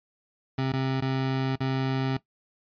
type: tone with dropouts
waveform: 25% pulse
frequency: 132.6 Hz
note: C3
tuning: 23 cents sharp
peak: -21 dBFS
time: 0.58-2.17 s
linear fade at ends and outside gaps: 5 ms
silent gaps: 0.722-0.734 / 1.006-1.02 / 1.557-1.604 s
effects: noise-tail reverb RT60 0.1 s tail -17 dB re dry + resampled to 11025 Hz